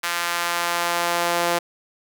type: tone with high-pass filter sweep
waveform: sawtooth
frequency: 172.5 Hz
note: F3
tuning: 21 cents flat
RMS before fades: -23 dBFS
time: 0.03-1.59 s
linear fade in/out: 10 ms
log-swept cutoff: 1400 to 550 Hz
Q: 1.1
effects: none